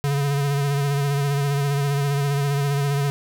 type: tone with vibrato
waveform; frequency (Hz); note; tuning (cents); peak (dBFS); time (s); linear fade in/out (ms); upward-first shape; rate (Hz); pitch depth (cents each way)
square; 141.4; C#3; +35; -20; 0.04-3.1; 0; sine; 15; 33
effects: none